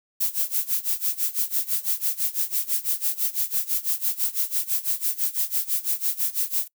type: noise with tremolo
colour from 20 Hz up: violet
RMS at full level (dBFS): -22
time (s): 0.2-6.68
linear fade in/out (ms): 10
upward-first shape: sine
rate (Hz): 6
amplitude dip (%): 90
effects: noise-tail reverb RT60 0.1 s tail -23 dB re dry